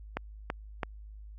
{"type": "click train", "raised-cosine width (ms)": 0.5, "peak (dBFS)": -16, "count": 3, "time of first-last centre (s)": [0.17, 0.832], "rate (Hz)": 3.02, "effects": ["added 52 Hz sine -44 dBFS peak until 1.38 s", "Opus 48 kbps"]}